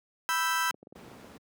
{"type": "chord", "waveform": "35% pulse", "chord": "E minor", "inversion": "second", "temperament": "equal", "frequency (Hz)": [987.8, 1318.5, 1568], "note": ["B5", "E6", "G6"], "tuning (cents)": [0, 0, 0], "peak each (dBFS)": -29, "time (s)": [0.29, 0.71], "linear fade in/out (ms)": 0}
{"type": "clicks", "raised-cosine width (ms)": 2, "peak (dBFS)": -34, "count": 9, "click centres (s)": [0.707, 0.744, 0.829, 0.871, 0.925, 0.959, 1.082, 1.116, 1.245]}
{"type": "noise", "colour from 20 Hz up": "brown", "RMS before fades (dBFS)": -41, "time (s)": [0.95, 1.38], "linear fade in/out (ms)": 10}
{"effects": ["high-pass 200 Hz 12 dB/octave"]}